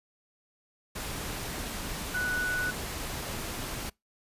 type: tone in noise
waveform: sine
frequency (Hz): 1480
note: F#6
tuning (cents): 0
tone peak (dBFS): -28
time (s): 2.14-2.71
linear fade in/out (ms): 10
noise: pink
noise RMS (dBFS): -36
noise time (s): 0.95-3.9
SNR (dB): +5
effects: noise-tail reverb RT60 0.2 s tail -26 dB re dry + resampled to 32000 Hz